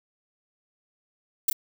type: noise with echo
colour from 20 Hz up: violet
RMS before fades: -21 dBFS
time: 1.48-1.5 s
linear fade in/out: 5 ms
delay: 30 ms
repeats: 1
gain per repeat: -4 dB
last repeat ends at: 1.53 s
effects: none